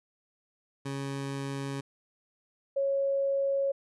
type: tone pair in turn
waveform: 20% pulse / sine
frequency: 138 / 550.9 Hz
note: C#3 / C#5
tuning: -7 / -11 cents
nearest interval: 2 octaves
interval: 2396 cents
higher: second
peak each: -28 / -25 dBFS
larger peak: second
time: 0.85-1.81 / 2.76-3.72 s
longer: neither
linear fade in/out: 10 ms
effects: resampled to 24000 Hz